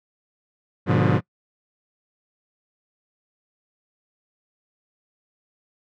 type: chord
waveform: sawtooth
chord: G# diminished seventh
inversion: none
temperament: just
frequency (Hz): 103.83 / 124.59 / 149.51 / 179.41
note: G#2 / B2 / D3 / F3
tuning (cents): 0 / +16 / +31 / +47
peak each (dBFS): -18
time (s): 0.86-1.21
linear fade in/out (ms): 50
effects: noise-tail reverb RT60 0.1 s tail -24 dB re dry + low-pass 2000 Hz 12 dB/octave